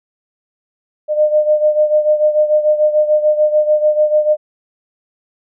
sine beating tone pair, 605 / 611.8 Hz, D#5 / D#5, -49 / -29 cents, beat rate 6.8 Hz, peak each -11 / -16 dBFS, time 1.08-4.37 s, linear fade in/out 50 ms, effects none

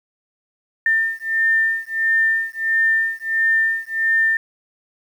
sine beating tone pair, 1800 / 1801.5 Hz, A6 / A6, +39 / +40 cents, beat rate 1.5 Hz, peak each -19 dBFS, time 0.86-4.37 s, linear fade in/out 2 ms, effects 8-bit

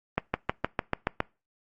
accelerating click train, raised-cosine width 0.5 ms, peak -9 dBFS, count 8, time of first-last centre 0.18-1.204 s, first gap 160 ms, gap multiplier 0.97, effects noise-tail reverb RT60 0.3 s tail -25 dB re dry + Opus 24 kbps

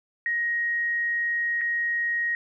sine tone with dropouts, 1881 Hz, A#6, 15 cents sharp, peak -23 dBFS, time 0.26-2.35 s, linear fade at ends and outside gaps 1 ms, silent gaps 1.611-1.615 s, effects none

